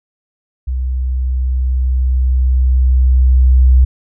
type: tone with level ramp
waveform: sine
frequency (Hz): 63.8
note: C2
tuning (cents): -43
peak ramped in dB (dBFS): -15 to -4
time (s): 0.67-3.85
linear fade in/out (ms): 10
effects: none